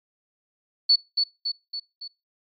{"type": "tone with echo", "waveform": "sine", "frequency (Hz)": 4443, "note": "C#8", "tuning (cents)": 3, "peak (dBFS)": -13, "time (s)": [0.89, 0.96], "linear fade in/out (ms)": 10, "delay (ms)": 280, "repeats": 4, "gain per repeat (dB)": -5, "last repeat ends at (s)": 2.08, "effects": ["noise-tail reverb RT60 0.3 s tail -26 dB re dry", "MP3 32 kbps"]}